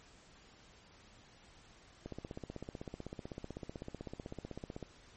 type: click train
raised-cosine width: 2 ms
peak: -29 dBFS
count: 45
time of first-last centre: 2.06-4.827 s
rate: 15.9 Hz
effects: pink hiss -61 dBFS RMS until 5.16 s + MP3 32 kbps